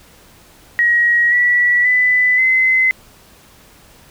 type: tone with pitch steps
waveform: sine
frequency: 1898 / 1946.9 / 1997 / 2048 Hz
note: A#6 / B6 / B6 / C7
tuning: +31 / -25 / +19 / -38 cents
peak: -10 dBFS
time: 0.79-2.91 s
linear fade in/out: 0 ms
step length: 530 ms
effects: pink hiss -46 dBFS RMS until 4.1 s